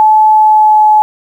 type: tone with pitch glide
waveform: sine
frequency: 863 to 854.1 Hz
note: A5 to G#5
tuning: -34 to +48 cents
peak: -3 dBFS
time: 0-1.02 s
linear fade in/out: 0 ms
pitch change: -18 cents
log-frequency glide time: 0.31-0.86 s
effects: 7-bit